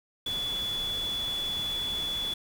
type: tone in noise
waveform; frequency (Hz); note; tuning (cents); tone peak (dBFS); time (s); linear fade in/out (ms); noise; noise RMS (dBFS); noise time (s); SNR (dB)
sine; 3429; A7; -45; -29; 0.26-2.34; 5; pink; -41; 0.26-2.34; +9
effects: none